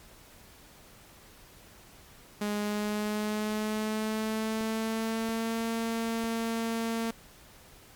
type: tone with pitch glide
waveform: sawtooth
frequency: 207.7 to 227.8 Hz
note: G#3 to A#3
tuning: 0 to -40 cents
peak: -25 dBFS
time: 2.41-7.11 s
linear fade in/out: 5 ms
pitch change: +160 cents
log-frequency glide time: 2.6-5.64 s
type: clicks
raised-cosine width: 2 ms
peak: -29 dBFS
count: 3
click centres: 4.61 / 5.29 / 6.24 s
effects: pink hiss -54 dBFS RMS until 7.95 s + MP3 96 kbps